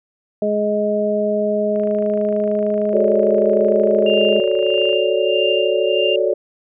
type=harmonic tone; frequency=209.3 Hz; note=G#3; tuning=14 cents sharp; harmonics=1 / 2 / 3; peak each=-22 / -21 / -18 dBFS; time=0.42-4.4 s; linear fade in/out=2 ms
type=click train; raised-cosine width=0.5 ms; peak=-25 dBFS; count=85; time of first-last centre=1.76-4.93 s; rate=26.5 Hz
type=chord; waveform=sine; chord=D major seventh; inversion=first; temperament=equal; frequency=370 / 440 / 554.4 / 587.3 Hz; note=F#4 / A4 / C#5 / D5; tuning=0 / 0 / 0 / 0 cents; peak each=-20 dBFS; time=2.93-6.34 s; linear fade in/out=10 ms
type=tone with tremolo; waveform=sine; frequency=2794 Hz; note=F7; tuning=in tune; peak=-19 dBFS; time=4.06-6.16 s; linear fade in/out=5 ms; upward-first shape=sine; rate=1.6 Hz; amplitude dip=75%
effects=none